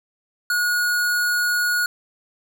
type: tone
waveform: square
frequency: 1449 Hz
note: F#6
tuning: 37 cents flat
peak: -19 dBFS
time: 0.5-1.86 s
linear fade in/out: 2 ms
effects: none